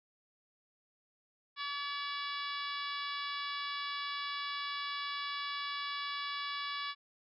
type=harmonic tone with a mistuned harmonic; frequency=571 Hz; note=D5; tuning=49 cents flat; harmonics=2 / 3 / 4 / 5 / 6 / 7 / 8 / 9; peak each=-40 / -44 / -45 / -48 / -44 / -46 / -50 / -51 dBFS; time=1.56-6.95 s; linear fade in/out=50 ms; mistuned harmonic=7; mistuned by=-17 cents; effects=none